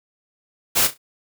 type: noise with echo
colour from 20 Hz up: white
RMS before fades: -17 dBFS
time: 0.75-0.88 s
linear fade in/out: 20 ms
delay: 33 ms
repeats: 3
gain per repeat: -12 dB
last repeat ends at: 0.979 s
effects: none